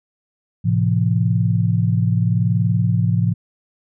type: chord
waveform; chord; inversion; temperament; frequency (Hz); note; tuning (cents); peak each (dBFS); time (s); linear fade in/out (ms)
sine; F major; first; equal with one note detuned; 110 / 130.81 / 171.12; A2 / C3 / F3; 0 / 0 / -35; -17 / -21 / -19; 0.64-3.34; 20
effects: none